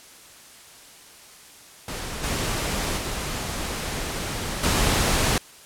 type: noise with level steps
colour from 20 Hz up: pink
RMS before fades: -32 / -26 / -29 / -21 dBFS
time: 1.88-5.38 s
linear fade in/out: 2 ms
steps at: 2.23 / 2.97 / 4.63 s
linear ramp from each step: 10 ms
effects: white hiss -47 dBFS RMS until 5.65 s + low-pass 11000 Hz 12 dB/octave